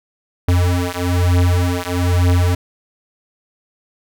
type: beating tone pair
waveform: square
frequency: 88.3 / 89.4 Hz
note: F2 / F2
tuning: +20 / +41 cents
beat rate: 1.1 Hz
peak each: -17 / -17 dBFS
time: 0.48-2.55 s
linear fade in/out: 5 ms
effects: none